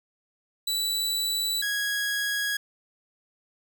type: tone pair in turn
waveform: sawtooth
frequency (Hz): 3951 / 1656.4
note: B7 / G#6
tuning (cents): 0 / -5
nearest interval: octave + minor third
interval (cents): 1505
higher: first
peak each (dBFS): -22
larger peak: neither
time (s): 0.67-1.62 / 1.62-2.57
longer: neither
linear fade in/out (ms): 5
effects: none